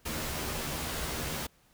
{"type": "noise with comb filter", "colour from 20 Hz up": "pink", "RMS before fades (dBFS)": -35, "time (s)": [0.05, 1.47], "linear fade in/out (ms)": 10, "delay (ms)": 13, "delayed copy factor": 0.7, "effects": ["pink hiss -65 dBFS RMS until 1.73 s"]}